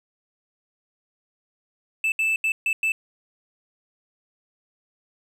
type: tone bursts at uneven times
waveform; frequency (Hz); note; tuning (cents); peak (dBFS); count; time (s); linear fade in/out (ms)
triangle; 2637; E7; 0; -18; 5; 2.04-2.12 / 2.19-2.36 / 2.44-2.52 / 2.66-2.73 / 2.83-2.92; 2
effects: none